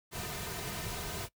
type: noise with comb filter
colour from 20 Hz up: pink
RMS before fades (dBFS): -39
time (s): 0.11-1.29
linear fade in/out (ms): 50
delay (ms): 3.6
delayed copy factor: -0.65
effects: noise-tail reverb RT60 0.1 s tail -21 dB re dry